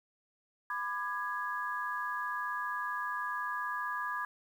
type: chord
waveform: sine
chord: G# diminished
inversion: first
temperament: just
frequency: 996.7 / 1196.1 / 1661.2 Hz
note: B5 / D6 / G#6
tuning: +16 / +31 / 0 cents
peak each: -38 / -38 / -37 dBFS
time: 0.7-4.25 s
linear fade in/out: 2 ms
effects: 10-bit